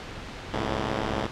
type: tone pair together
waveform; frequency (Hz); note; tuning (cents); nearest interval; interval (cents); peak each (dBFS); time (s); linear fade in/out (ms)
5% pulse; 67.56 / 109; C#2 / A2; -44 / -16; minor sixth; 828; -18; 0.53-1.27; 5
effects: pink hiss -38 dBFS RMS until 1.31 s + low-pass 4000 Hz 12 dB/octave